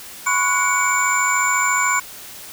sine tone cluster, 1012 / 1106 / 1467 / 2252 / 7160 Hz, B5 / C#6 / F#6 / C#7 / A8, +42 / -4 / -15 / +27 / +29 cents, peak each -22 dBFS, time 0.26-2 s, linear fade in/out 10 ms, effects white hiss -37 dBFS RMS until 2.52 s

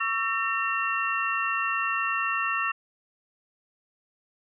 sine tone cluster, 1123 / 1332 / 1823 / 2728 Hz, C#6 / E6 / A#6 / F7, +22 / +18 / -39 / -41 cents, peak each -30 dBFS, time 0-2.72 s, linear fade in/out 10 ms, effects none

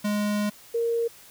square / sine tone pair in turn, 207.7 / 464.8 Hz, G#3 / A#4, 0 / -5 cents, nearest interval octave + major second, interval 1395 cents, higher second, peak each -24 / -22 dBFS, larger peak second, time 0.04-0.5 / 0.74-1.08 s, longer first, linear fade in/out 10 ms, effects white hiss -50 dBFS RMS until 1.3 s

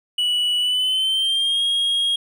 triangle tone with pitch glide, 2946 to 3269 Hz, F#7 to G#7, -8 to -28 cents, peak -16 dBFS, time 0.18-2.16 s, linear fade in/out 5 ms, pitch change +180 cents, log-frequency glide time 0.59-1.63 s, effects none

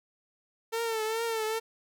sawtooth tone with vibrato, 448.3 Hz, A4, 32 cents sharp, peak -25 dBFS, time 0.72-1.6 s, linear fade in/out 20 ms, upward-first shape triangle, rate 2.4 Hz, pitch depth 68 cents each way, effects none

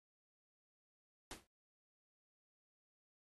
pink noise with exponential decay, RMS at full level -44 dBFS, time 1.31-1.47 s, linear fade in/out 1 ms, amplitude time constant 33 ms, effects AAC 32 kbps

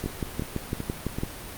two click trains, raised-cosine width 3 ms, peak -17 / -14 dBFS, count 4 / 8, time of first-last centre 0.04-1.185 / 0.06-1.234 s, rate 2.62 / 5.96 Hz, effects pink hiss -39 dBFS RMS until 1.57 s + Opus 48 kbps

